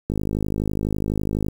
click train, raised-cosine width 3 ms, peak -11 dBFS, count 73, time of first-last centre 0.1-1.485 s, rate 52 Hz, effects 7-bit

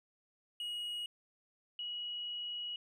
triangle / sine tone pair in turn, 2896 / 2912 Hz, F#7 / F#7, -38 / -28 cents, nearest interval unison, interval 10 cents, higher second, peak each -36 / -38 dBFS, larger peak first, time 0.6-1.06 / 1.79-2.76 s, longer second, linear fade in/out 2 ms, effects none

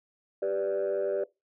sine chord, G major, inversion none, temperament equal with one note detuned, 392 / 496.2 / 587.3 Hz, G4 / B4 / D5, 0 / +8 / 0 cents, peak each -29 / -31 / -28 dBFS, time 0.42-1.24 s, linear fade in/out 5 ms, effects noise-tail reverb RT60 0.2 s tail -20 dB re dry + tanh soft clip ceiling -22 dBFS

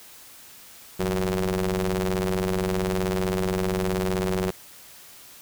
sawtooth ring-modulated tone, 95.5 Hz, G2, 45 cents flat, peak -16 dBFS, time 0.99-4.51 s, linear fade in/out 10 ms, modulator 277 Hz, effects white hiss -47 dBFS RMS until 5.41 s

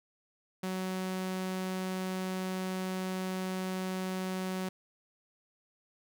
sawtooth tone, 186.6 Hz, F#3, 15 cents sharp, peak -29 dBFS, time 0.63-4.69 s, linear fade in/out 5 ms, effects none

